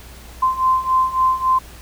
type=beating tone pair; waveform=sine; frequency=1036 / 1039.6 Hz; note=C6 / C6; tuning=-17 / -11 cents; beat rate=3.6 Hz; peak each=-19 / -16 dBFS; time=0.42-1.59 s; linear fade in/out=10 ms; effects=added 60 Hz sine -39 dBFS peak until 1.81 s + pink hiss -42 dBFS RMS until 1.81 s